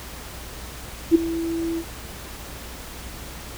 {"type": "tone with ADSR envelope", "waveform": "sine", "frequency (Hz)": 331.5, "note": "E4", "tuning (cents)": 10, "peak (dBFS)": -7, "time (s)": [1.11, 1.84], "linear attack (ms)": 40, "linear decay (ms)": 12, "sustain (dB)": -16, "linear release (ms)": 62, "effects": ["added 60 Hz sine -40 dBFS peak until 3.57 s", "pink hiss -38 dBFS RMS until 3.57 s"]}